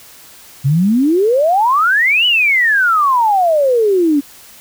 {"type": "exponential two-way sweep", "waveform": "sine", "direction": "up then down", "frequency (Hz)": [129.7, 3009, 275.1], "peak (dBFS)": -9, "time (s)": [0.64, 4.21], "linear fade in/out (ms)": 20, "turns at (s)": 2.26, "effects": ["white hiss -40 dBFS RMS until 4.6 s"]}